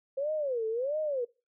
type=tone with vibrato; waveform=sine; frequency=523.3 Hz; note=C5; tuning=in tune; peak=-28 dBFS; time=0.17-1.25 s; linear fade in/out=10 ms; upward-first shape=sine; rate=1.5 Hz; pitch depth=300 cents each way; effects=noise-tail reverb RT60 0.3 s tail -23 dB re dry